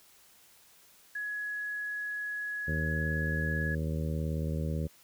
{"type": "tone", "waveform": "sine", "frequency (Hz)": 1681, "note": "G#6", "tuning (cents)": 20, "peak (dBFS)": -33, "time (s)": [1.15, 3.75], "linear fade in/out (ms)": 5}
{"type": "harmonic tone", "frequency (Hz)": 78.3, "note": "D#2", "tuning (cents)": 11, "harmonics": [1, 2, 3, 4, 5, 6, 7], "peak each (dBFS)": [-33, -33, -40, -45, -45, -44, -44], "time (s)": [2.67, 4.88], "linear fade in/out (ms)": 20}
{"effects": ["white hiss -60 dBFS RMS until 5.03 s"]}